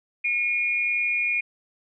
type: tone pair together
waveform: sine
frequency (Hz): 2172 / 2430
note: C#7 / D#7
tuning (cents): -36 / -42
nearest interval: major second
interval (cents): 194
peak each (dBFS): -29 / -22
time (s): 0.24-1.41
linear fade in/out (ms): 10
effects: none

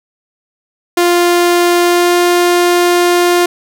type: tone with pitch glide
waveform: sawtooth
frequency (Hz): 349.5 to 351.7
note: F4 to F4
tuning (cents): +1 to +12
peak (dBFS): -4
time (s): 0.97-3.46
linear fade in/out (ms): 5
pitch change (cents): +11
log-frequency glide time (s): 1.82-2.16
effects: none

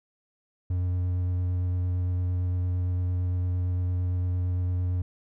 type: tone with vibrato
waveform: triangle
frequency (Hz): 90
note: F#2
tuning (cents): -47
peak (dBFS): -22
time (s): 0.7-5.02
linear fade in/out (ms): 5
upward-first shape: square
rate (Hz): 8.8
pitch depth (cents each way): 9
effects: none

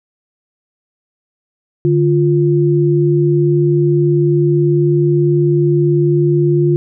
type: tone pair together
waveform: sine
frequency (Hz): 146.94 / 349.2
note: D3 / F4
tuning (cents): +1 / 0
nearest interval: octave + minor third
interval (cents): 1499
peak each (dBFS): -12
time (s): 1.85-6.76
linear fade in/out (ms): 0
effects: none

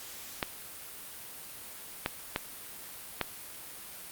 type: clicks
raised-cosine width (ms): 0.3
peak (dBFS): -12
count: 4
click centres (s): 0.428 / 2.061 / 2.361 / 3.213
effects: white hiss -45 dBFS RMS until 4.11 s + Opus 48 kbps

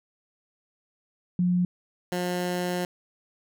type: tone pair in turn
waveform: sine / 15% pulse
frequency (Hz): 178.6 / 178.6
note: F3 / F3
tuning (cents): +39 / +39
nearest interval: unison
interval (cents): 0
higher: neither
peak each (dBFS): -20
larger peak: neither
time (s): 1.39-1.65 / 2.12-2.85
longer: second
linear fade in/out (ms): 2
effects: none

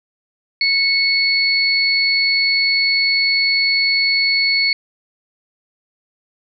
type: tone pair together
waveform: sine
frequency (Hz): 2205 / 4410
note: C#7 / C#8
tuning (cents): -10 / -10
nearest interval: octave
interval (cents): 1200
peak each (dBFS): -16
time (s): 0.61-4.73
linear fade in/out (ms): 2
effects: none

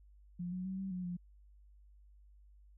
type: tone with pitch steps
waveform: sine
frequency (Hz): 176.3 / 183.1 / 189.2 / 192.2 / 181.7 / 176.7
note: F3 / F#3 / F#3 / G3 / F#3 / F3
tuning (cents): +17 / -18 / +39 / -34 / -31 / +21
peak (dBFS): -37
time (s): 0.39-1.17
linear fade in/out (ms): 10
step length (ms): 130
effects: added 50 Hz sine -58 dBFS peak until 2.77 s

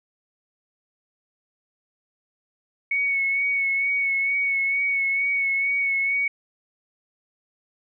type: tone with vibrato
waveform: sine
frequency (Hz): 2217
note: C#7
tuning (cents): 0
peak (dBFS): -20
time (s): 2.91-6.28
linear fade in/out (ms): 5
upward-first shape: sine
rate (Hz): 2.2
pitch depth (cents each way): 25
effects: none

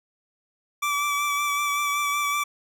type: tone with vibrato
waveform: 25% pulse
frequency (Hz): 1158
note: D6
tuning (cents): -25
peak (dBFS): -19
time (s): 0.82-2.44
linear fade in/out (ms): 10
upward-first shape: sine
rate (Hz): 5.3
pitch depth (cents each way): 22
effects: none

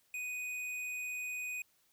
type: tone with tanh clipping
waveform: sine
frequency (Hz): 2489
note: D#7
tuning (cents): 0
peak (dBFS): -39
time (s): 0.14-1.62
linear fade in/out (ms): 2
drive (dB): 13
effects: white hiss -72 dBFS RMS until 1.92 s

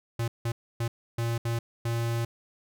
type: tone bursts at uneven times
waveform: square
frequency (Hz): 116.54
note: A#2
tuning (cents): 0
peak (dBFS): -27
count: 6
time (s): 0.19-0.28 / 0.45-0.52 / 0.8-0.88 / 1.18-1.38 / 1.45-1.59 / 1.85-2.25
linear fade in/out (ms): 5
effects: none

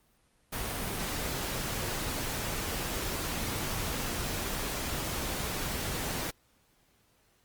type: noise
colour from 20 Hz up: pink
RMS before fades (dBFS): -34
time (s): 0.52-6.31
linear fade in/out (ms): 10
effects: pink hiss -68 dBFS RMS until 7.44 s + Opus 32 kbps

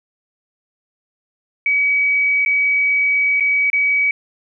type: tone with dropouts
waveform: sine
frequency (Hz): 2272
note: C#7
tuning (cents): +42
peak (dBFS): -13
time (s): 1.66-4.11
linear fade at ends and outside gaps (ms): 2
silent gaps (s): 2.45-2.46 / 3.399-3.406 / 3.701-3.731
effects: none

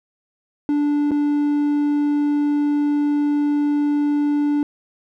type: tone with dropouts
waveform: triangle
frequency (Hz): 292.2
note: D4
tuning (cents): -9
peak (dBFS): -14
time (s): 0.69-4.63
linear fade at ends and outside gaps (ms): 1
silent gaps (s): 1.109-1.116
effects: none

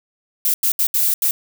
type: noise bursts at uneven times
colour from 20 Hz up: violet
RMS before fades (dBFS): -17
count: 5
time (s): 0.45-0.54 / 0.63-0.72 / 0.79-0.87 / 0.94-1.14 / 1.22-1.31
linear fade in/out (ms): 2
effects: none

